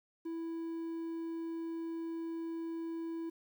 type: tone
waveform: triangle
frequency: 330 Hz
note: E4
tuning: 2 cents sharp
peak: -35 dBFS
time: 0.25-3.3 s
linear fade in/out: 10 ms
effects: 11-bit